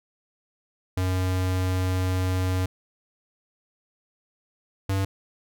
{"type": "tone pair in turn", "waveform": "square", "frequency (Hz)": [92.5, 96.87], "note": ["F#2", "G2"], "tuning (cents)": [0, -20], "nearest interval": "minor second", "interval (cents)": 80, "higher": "second", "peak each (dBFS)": -23, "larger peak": "neither", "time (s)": [[0.97, 2.66], [4.89, 5.05]], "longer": "first", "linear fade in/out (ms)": 5, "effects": []}